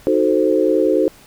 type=chord; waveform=sine; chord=D# diminished seventh; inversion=none; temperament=equal; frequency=311.1 / 370 / 440 / 523.3 Hz; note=D#4 / F#4 / A4 / C5; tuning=0 / 0 / 0 / 0 cents; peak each=-18 dBFS; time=0.07-1.08 s; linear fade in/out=0 ms; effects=pink hiss -46 dBFS RMS until 1.26 s